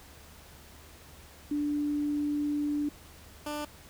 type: tone pair in turn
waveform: sine / 15% pulse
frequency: 293.3 / 296.7 Hz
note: D4 / D4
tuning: -2 / +18 cents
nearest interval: unison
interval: 20 cents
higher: second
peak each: -27 dBFS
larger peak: neither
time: 1.51-2.89 / 3.46-3.65 s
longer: first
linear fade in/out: 5 ms
effects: added 74 Hz sine -55 dBFS peak until 3.89 s + pink hiss -53 dBFS RMS until 3.89 s